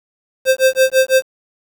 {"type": "tone with tremolo", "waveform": "square", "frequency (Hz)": 524, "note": "C5", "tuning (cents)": 2, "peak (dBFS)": -8, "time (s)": [0.45, 1.23], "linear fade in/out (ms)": 50, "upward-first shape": "sine", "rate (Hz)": 6, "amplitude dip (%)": 100, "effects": ["7-bit"]}